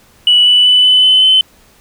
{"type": "tone with pitch steps", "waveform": "sine", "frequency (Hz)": [2949, 2970, 2990, 3011, 3032, 3053], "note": ["F#7", "F#7", "F#7", "F#7", "F#7", "G7"], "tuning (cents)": [-6, 6, 17, 30, 42, -46], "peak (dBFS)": -4, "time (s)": [0.27, 1.41], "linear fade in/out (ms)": 2, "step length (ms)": 190, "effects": ["tanh soft clip ceiling 0 dBFS", "pink hiss -47 dBFS RMS until 1.8 s"]}